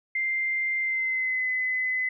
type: tone with pitch glide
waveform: sine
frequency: 2093 to 2023 Hz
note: C7 to B6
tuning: 0 to +41 cents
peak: -24 dBFS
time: 0.15-2.09 s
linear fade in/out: 5 ms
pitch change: -59 cents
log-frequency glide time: 0.79-1.47 s
effects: none